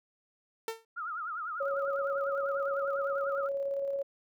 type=tone with exponential decay; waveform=sawtooth; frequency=451 Hz; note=A4; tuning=43 cents sharp; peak=-26 dBFS; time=0.68-0.85 s; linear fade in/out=2 ms; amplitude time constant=36 ms
type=tone with vibrato; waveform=sine; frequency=1318.5 Hz; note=E6; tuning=in tune; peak=-34 dBFS; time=0.96-3.49 s; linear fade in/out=20 ms; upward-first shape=triangle; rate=10 Hz; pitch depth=170 cents each way
type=tone with tremolo; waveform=sine; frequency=554.4 Hz; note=C#5; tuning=in tune; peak=-29 dBFS; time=1.6-4.03 s; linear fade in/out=10 ms; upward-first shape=square; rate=18 Hz; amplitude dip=25%
effects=none